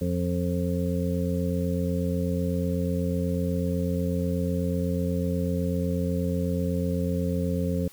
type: harmonic tone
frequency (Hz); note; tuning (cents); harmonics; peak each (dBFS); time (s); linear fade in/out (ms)
88.1; F2; +16; 1 / 2 / 3 / 5 / 6; -29 / -27 / -32 / -34 / -33; 0.01-7.88; 5
effects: white hiss -52 dBFS RMS until 7.92 s